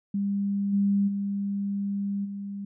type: tone with level steps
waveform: sine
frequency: 200 Hz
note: G3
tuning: 35 cents sharp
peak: -24 / -20 / -26 / -32 dBFS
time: 0.14-2.65 s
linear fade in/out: 5 ms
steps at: 0.72 / 1.07 / 2.24 s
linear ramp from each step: 20 ms
effects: none